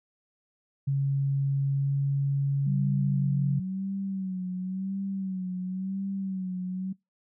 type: tone with pitch glide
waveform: sine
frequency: 138.2 to 139.24 Hz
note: C#3 to C#3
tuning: -5 to +8 cents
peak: -23 dBFS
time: 0.87-3.6 s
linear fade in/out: 10 ms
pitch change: +13 cents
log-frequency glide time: 1.74-1.94 s
type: tone with vibrato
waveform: sine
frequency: 189.1 Hz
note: F#3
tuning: 38 cents sharp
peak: -29 dBFS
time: 2.66-6.93 s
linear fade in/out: 10 ms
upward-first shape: sine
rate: 0.95 Hz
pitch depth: 60 cents each way
effects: noise-tail reverb RT60 0.2 s tail -24 dB re dry